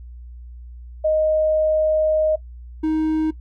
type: tone pair in turn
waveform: sine / triangle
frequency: 622.3 / 313.5 Hz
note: D#5 / D#4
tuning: 0 / +13 cents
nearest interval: octave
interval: 1187 cents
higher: first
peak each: -15 dBFS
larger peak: neither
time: 1.04-2.36 / 2.83-3.31 s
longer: first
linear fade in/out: 10 ms
effects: noise-tail reverb RT60 0.1 s tail -18 dB re dry + added 60 Hz sine -35 dBFS peak until 3.4 s